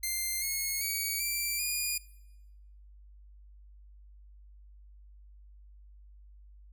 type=tone with pitch steps; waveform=5% pulse; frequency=2093 / 2174 / 2259 / 2347 / 2438 Hz; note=C7 / C#7 / C#7 / D7 / D#7; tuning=0 / -34 / +32 / -2 / -36 cents; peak=-21 dBFS; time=0.03-1.98 s; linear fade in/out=5 ms; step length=390 ms; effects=noise-tail reverb RT60 1.0 s tail -21 dB re dry + added 50 Hz sine -51 dBFS peak until 6.72 s